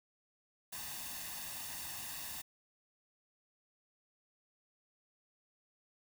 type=noise with comb filter; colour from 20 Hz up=white; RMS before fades=-44 dBFS; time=0.72-2.42 s; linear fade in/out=10 ms; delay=1.1 ms; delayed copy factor=+0.65; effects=none